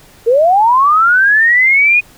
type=linear sweep; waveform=sine; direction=up; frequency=440 to 2489 Hz; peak=-6 dBFS; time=0.26-2.01 s; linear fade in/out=20 ms; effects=pink hiss -43 dBFS RMS until 2.17 s